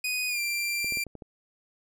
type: tone with pitch glide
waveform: sawtooth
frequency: 2489 to 2366 Hz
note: D#7 to D7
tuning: 0 to +12 cents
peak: -24 dBFS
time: 0.04-1.04 s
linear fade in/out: 5 ms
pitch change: -88 cents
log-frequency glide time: 0.28-0.4 s
type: clicks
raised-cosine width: 2 ms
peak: -28 dBFS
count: 6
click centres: 0.845 / 0.923 / 0.972 / 1.067 / 1.153 / 1.222 s
effects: none